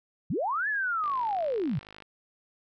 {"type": "linear two-way sweep", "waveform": "sine", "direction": "up then down", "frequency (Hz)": [111.8, 1760, 111.8], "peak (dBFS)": -26, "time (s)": [0.3, 1.79], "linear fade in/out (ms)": 5, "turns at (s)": 0.68}
{"type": "click train", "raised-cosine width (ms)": 0.3, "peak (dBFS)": -30, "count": 52, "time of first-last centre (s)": [1.04, 2.023], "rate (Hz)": 51.9}
{"effects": []}